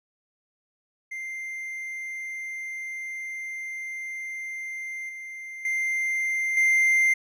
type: tone with level steps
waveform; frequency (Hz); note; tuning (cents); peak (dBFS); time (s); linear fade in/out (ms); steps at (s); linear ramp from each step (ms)
triangle; 2093; C7; 0; -30 / -34 / -22 / -16; 1.11-7.14; 10; 5.09 / 5.65 / 6.57; 2
effects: none